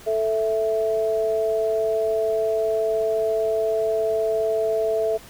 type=tone pair together; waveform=sine; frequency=440 / 659.3 Hz; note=A4 / E5; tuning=0 / 0 cents; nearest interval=perfect fifth; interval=700 cents; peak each=-22 dBFS; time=0.06-5.18 s; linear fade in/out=20 ms; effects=pink hiss -45 dBFS RMS until 5.29 s